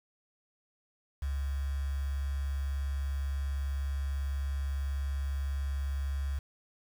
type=tone with quantisation; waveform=sine; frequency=69.3 Hz; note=C#2; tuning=in tune; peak=-30 dBFS; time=1.22-6.39 s; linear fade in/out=5 ms; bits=8; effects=none